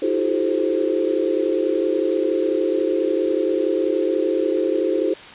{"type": "tone cluster", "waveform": "sine", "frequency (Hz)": [318.6, 349, 383, 429.6, 524], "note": ["D#4", "F4", "G4", "A4", "C5"], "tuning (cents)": [41, -1, -40, -41, 2], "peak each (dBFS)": -24, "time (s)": [0.02, 5.14], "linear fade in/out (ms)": 5, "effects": ["white hiss -39 dBFS RMS until 5.34 s", "resampled to 8000 Hz"]}